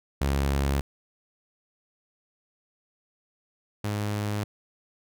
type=tone pair in turn; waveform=sawtooth; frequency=69.3 / 104.08 Hz; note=C#2 / G#2; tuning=0 / +4 cents; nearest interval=perfect fifth; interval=704 cents; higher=second; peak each=-19 / -23 dBFS; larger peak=first; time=0.21-0.81 / 3.84-4.44 s; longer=neither; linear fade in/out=5 ms; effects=none